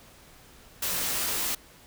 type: noise with comb filter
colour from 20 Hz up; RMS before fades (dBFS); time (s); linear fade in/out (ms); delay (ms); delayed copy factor
white; -29; 0.82-1.55; 5; 19; -0.7
effects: pink hiss -53 dBFS RMS until 1.86 s